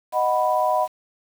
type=chord; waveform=sine; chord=B major; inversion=first; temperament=equal; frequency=622.3 / 740 / 987.8 Hz; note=D#5 / F#5 / B5; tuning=0 / 0 / 0 cents; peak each=-22 dBFS; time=0.12-0.88 s; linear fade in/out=50 ms; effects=7-bit